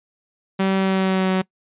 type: tone with pitch glide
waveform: sawtooth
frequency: 192.1 to 187.6 Hz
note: G3 to F#3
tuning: -35 to +24 cents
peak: -13 dBFS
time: 0.59-1.42 s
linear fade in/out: 10 ms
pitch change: -41 cents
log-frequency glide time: 0.77-1.31 s
effects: noise-tail reverb RT60 0.1 s tail -23 dB re dry + resampled to 8000 Hz